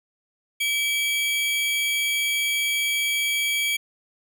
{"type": "tone pair together", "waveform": "45% pulse", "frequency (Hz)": [2305, 3260], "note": ["D7", "G#7"], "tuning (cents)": [-33, -33], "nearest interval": "tritone", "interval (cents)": 600, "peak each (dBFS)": [-23, -26], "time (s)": [0.6, 3.77], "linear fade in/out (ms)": 10, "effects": []}